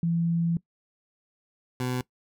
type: tone pair in turn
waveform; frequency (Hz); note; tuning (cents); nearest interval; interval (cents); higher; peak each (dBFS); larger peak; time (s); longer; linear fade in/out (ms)
sine / 20% pulse; 168.2 / 126.01; E3 / B2; +35 / +35; perfect fourth; 500; first; -22; neither; 0.03-0.57 / 1.8-2.01; first; 2
effects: noise-tail reverb RT60 0.1 s tail -20 dB re dry